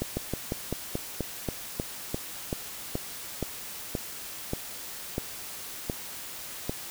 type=slowing click train; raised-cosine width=2 ms; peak=-15 dBFS; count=18; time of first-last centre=0.02-6.695 s; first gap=150 ms; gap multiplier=1.11; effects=white hiss -40 dBFS RMS until 6.9 s